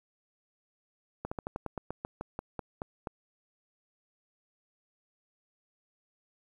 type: slowing click train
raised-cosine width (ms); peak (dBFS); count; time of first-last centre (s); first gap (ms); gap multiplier
1; -21; 14; 1.25-3.072; 65; 1.12
effects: 10-bit